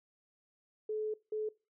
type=tone bursts at uneven times; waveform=sine; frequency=430 Hz; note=A4; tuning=40 cents flat; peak=-33 dBFS; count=2; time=0.89-1.14 / 1.32-1.49 s; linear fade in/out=5 ms; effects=noise-tail reverb RT60 0.3 s tail -22 dB re dry